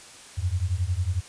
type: beating tone pair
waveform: sine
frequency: 84.7 / 95.7 Hz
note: E2 / G2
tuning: +48 / -41 cents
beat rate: 11 Hz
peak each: -26 dBFS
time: 0.37-1.21 s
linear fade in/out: 20 ms
effects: white hiss -46 dBFS RMS until 1.28 s + resampled to 22050 Hz